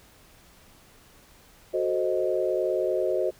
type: chord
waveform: sine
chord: F# diminished seventh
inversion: none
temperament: equal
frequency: 370 / 440 / 523.3 / 622.3 Hz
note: F#4 / A4 / C5 / Eb5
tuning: 0 / 0 / 0 / 0 cents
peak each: -27 / -32 / -28 / -28 dBFS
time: 1.73-3.31 s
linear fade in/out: 20 ms
effects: pink hiss -55 dBFS RMS until 3.39 s